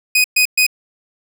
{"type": "tone bursts", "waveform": "sawtooth", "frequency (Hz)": 2498, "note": "D#7", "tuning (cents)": 6, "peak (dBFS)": -7, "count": 3, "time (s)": [0.15, 0.666], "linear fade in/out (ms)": 5, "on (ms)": 92, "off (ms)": 120, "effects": []}